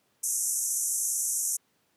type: band-pass noise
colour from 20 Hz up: pink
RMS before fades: -29 dBFS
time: 0.23-1.57 s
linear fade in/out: 10 ms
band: 5900 to 12000 Hz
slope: 96 dB/octave
effects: pink hiss -70 dBFS RMS until 1.96 s + high-pass 150 Hz 12 dB/octave